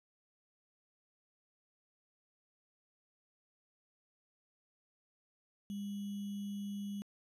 sine tone with sample-and-hold, 201.7 Hz, G3, 50 cents sharp, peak -38 dBFS, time 5.7-7.02 s, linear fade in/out 0 ms, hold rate 3150 Hz, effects resampled to 32000 Hz

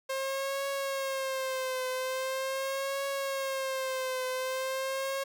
sawtooth tone with vibrato, 532 Hz, C5, 29 cents sharp, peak -27 dBFS, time 0.09-5.24 s, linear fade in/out 10 ms, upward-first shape triangle, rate 0.42 Hz, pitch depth 69 cents each way, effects none

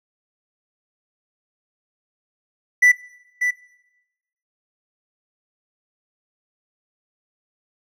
triangle tone with echo, 1977 Hz, B6, 1 cent sharp, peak -8 dBFS, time 2.82-2.92 s, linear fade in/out 10 ms, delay 590 ms, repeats 1, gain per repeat -8 dB, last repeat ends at 3.51 s, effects noise-tail reverb RT60 1.0 s tail -20 dB re dry

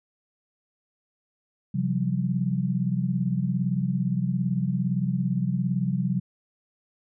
sine tone cluster, 132.3 / 173.8 / 191.4 Hz, C3 / F3 / G3, +20 / -8 / -41 cents, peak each -27 dBFS, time 1.74-6.2 s, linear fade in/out 10 ms, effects none

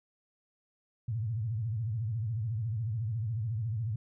sine tone with vibrato, 111.6 Hz, A2, 25 cents sharp, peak -30 dBFS, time 1.08-3.96 s, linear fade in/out 5 ms, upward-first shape sine, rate 14 Hz, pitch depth 170 cents each way, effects none

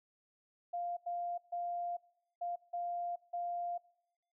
sine tone bursts at uneven times, 698.5 Hz, F5, in tune, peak -35 dBFS, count 6, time 0.73-0.97 / 1.06-1.38 / 1.52-1.97 / 2.41-2.56 / 2.73-3.16 / 3.33-3.78 s, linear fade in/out 10 ms, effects noise-tail reverb RT60 0.9 s tail -24 dB re dry

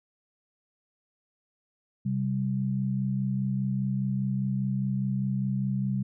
sine tone pair together, 131.06 / 196 Hz, C3 / G3, +3 / 0 cents, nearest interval perfect fifth, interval 697 cents, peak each -28 dBFS, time 2.05-6.03 s, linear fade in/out 10 ms, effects none

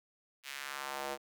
square tone with high-pass filter sweep, 69.3 Hz, C#2, in tune, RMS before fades -41 dBFS, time 0.43-1.18 s, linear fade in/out 50 ms, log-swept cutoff 2500 to 500 Hz, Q 1.4, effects none

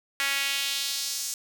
sawtooth tone with high-pass filter sweep, 277.2 Hz, C#4, in tune, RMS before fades -29 dBFS, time 0.2-1.34 s, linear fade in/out 0 ms, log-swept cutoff 1900 to 6600 Hz, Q 1.7, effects 8-bit

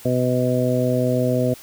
harmonic tone, 125.7 Hz, B2, 31 cents sharp, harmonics 1 / 2 / 3 / 4 / 5, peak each -22 / -22 / -27 / -23 / -24 dBFS, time 0.05-1.54 s, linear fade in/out 5 ms, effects white hiss -43 dBFS RMS until 1.62 s

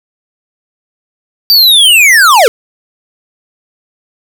square linear sweep, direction down, 4699 to 415.3 Hz, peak -3 dBFS, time 1.5-2.48 s, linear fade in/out 0 ms, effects none

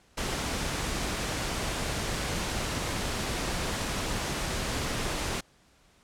pink noise, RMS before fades -31 dBFS, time 0.17-5.41 s, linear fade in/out 10 ms, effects pink hiss -62 dBFS RMS until 6.03 s + low-pass 9000 Hz 12 dB/octave

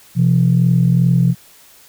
sine tone pair together, 128.5 / 171.07 Hz, C3 / F3, -31 / -36 cents, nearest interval perfect fourth, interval 495 cents, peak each -12 dBFS, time 0.15-1.35 s, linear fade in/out 50 ms, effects tanh soft clip ceiling -3 dBFS + white hiss -46 dBFS RMS until 1.88 s

